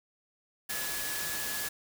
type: tone in noise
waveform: sine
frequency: 1697 Hz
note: G#6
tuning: 37 cents sharp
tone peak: -40 dBFS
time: 0.69-1.69 s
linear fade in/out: 10 ms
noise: white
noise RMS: -35 dBFS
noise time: 0.69-1.69 s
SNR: -8 dB
effects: none